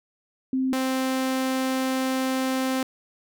sine / sawtooth tone pair in turn, 261.6 / 261.6 Hz, C4 / C4, 0 / 0 cents, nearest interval unison, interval 0 cents, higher neither, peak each -21 / -19 dBFS, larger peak second, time 0.53-0.73 / 0.73-2.83 s, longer second, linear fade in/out 2 ms, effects none

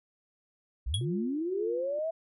sine linear sweep, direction up, 49.66 to 664 Hz, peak -29 dBFS, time 0.86-2.11 s, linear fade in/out 10 ms
square tone with exponential decay, 3329 Hz, G#7, 3 cents sharp, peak -26 dBFS, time 0.94-1.05 s, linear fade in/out 2 ms, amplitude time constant 22 ms
sine tone with tremolo, 351.1 Hz, F4, 9 cents sharp, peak -33 dBFS, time 1.01-1.99 s, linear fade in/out 2 ms, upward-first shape sine, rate 1.9 Hz, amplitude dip 85%
effects resampled to 32000 Hz

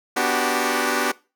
10% pulse chord, G major seventh, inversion first, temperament equal with one note detuned, 246.9 / 291.6 / 370 / 392 Hz, B3 / D4 / F#4 / G4, 0 / -12 / 0 / 0 cents, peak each -17 dBFS, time 0.16-1.12 s, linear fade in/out 10 ms, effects noise-tail reverb RT60 0.3 s tail -21 dB re dry

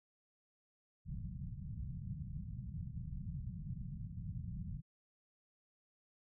white low-pass noise, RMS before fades -44 dBFS, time 1.05-4.82 s, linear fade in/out 50 ms, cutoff 180 Hz, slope 48 dB/octave, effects none

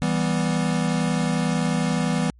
square chord, E minor, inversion none, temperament equal, 164.81 / 196 / 246.9 Hz, E3 / G3 / B3, 0 / 0 / 0 cents, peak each -24 / -26 / -26 dBFS, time 0.02-2.3 s, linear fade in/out 0 ms, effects added 60 Hz sine -48 dBFS peak until 2.39 s + MP3 48 kbps

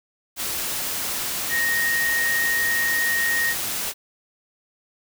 sine tone in noise, 1864.7 Hz, A#6, in tune, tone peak -20 dBFS, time 1.49-3.55 s, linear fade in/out 50 ms, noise white, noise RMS -27 dBFS, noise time 0.36-3.94 s, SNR +4 dB, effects none

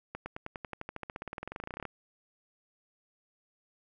accelerating click train, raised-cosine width 0.5 ms, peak -23 dBFS, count 30, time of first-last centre 0.15-1.853 s, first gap 110 ms, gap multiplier 0.95, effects none

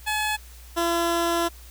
15% pulse tone pair in turn, 853 / 339.3 Hz, G#5 / F4, +46 / -50 cents, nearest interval octave + major third, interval 1596 cents, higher first, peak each -17 / -15 dBFS, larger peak second, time 0.06-0.37 / 0.76-1.49 s, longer second, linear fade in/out 20 ms, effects added 60 Hz sine -43 dBFS peak until 1.7 s + white hiss -50 dBFS RMS until 1.7 s

